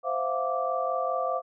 sine tone cluster, 520 / 664 / 709 / 1169 Hz, C5 / E5 / F5 / D6, -11 / +12 / +26 / -8 cents, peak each -31 dBFS, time 0.03-1.42 s, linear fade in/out 50 ms, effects none

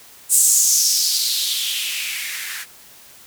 violet noise with band-pass filter sweep, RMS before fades -19 dBFS, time 0.29-2.66 s, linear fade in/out 50 ms, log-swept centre 8400 to 1600 Hz, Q 3.8, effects white hiss -45 dBFS RMS until 3.26 s

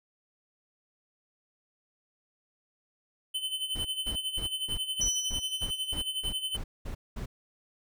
square tone with tremolo, 3048 Hz, G7, 49 cents flat, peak -29 dBFS, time 3.34-6.57 s, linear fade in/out 10 ms, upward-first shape sine, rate 11 Hz, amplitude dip 70%
brown noise bursts, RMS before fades -36 dBFS, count 12, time 3.75-7.26 s, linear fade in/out 10 ms, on 100 ms, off 210 ms
sine tone with exponential decay, 5920 Hz, F#8, in tune, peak -24 dBFS, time 5.01-5.93 s, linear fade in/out 5 ms, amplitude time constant 200 ms
effects none

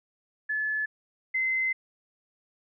sine tone pair in turn, 1724 / 2060 Hz, A6 / C7, -36 / -28 cents, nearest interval minor third, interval 308 cents, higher second, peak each -26 / -24 dBFS, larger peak second, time 0.49-0.86 / 1.34-1.73 s, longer second, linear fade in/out 10 ms, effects none

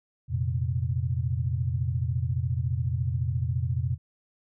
sine chord, F suspended fourth, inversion none, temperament equal, 87.31 / 116.54 / 130.81 Hz, F2 / Bb2 / C3, 0 / 0 / 0 cents, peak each -29 dBFS, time 0.28-3.98 s, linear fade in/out 50 ms, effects none

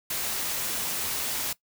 white noise, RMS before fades -30 dBFS, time 0.1-1.53 s, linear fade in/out 5 ms, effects noise-tail reverb RT60 0.1 s tail -19 dB re dry

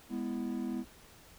triangle chord, E major, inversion first, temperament just, 206 / 247.2 / 329.6 Hz, G#3 / B3 / E4, -14 / +2 / 0 cents, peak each -37 / -34 / -38 dBFS, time 0.09-0.85 s, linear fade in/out 50 ms, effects pink hiss -57 dBFS RMS until 1.38 s

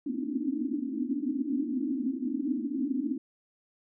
pink band-pass noise, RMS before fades -31 dBFS, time 0.06-3.18 s, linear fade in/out 5 ms, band 240 to 310 Hz, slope 96 dB/octave, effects none

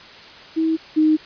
sine tone pair in turn, 321.6 / 310.5 Hz, E4 / D#4, -43 / -3 cents, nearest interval minor second, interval 60 cents, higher first, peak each -16 / -12 dBFS, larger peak second, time 0.56-0.77 / 0.96-1.17 s, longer neither, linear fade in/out 20 ms, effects white hiss -41 dBFS RMS until 1.25 s + resampled to 11025 Hz

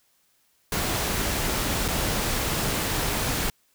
pink noise with dropouts, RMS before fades -26 dBFS, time 0.72-3.5 s, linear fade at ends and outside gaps 2 ms, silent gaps 1.881-1.884 s, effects white hiss -66 dBFS RMS until 3.74 s

